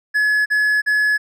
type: tone bursts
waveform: triangle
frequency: 1700 Hz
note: G#6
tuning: 40 cents sharp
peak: -12 dBFS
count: 3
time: 0.14-1.18 s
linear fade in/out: 20 ms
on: 320 ms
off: 40 ms
effects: none